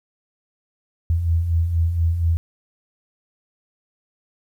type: beating tone pair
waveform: sine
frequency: 80 / 84.2 Hz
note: D#2 / E2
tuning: +49 / +37 cents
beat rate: 4.2 Hz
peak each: -26 / -17 dBFS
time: 1.1-2.37 s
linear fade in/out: 0 ms
effects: 9-bit